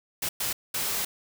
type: noise bursts at uneven times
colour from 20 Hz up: white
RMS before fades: -29 dBFS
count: 3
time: 0.22-0.29 / 0.4-0.53 / 0.74-1.05 s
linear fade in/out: 5 ms
effects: none